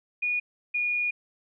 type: tone pair in turn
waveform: sine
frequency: 2452 / 2442 Hz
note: D#7 / D#7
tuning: -26 / -33 cents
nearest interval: unison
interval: 7 cents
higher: first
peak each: -24 dBFS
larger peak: neither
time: 0.22-0.4 / 0.74-1.11 s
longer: second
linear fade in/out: 10 ms
effects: none